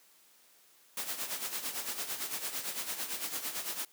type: noise with tremolo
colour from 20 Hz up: white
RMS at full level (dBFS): -35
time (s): 0.97-3.85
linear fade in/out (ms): 2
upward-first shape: sine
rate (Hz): 8.9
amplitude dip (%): 65
effects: white hiss -63 dBFS RMS until 3.92 s + high-pass 200 Hz 12 dB/octave